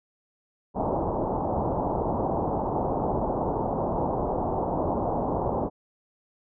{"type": "low-pass noise", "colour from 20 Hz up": "white", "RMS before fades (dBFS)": -27, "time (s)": [0.74, 5.7], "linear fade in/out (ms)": 50, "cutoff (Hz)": 930, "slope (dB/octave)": 48, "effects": []}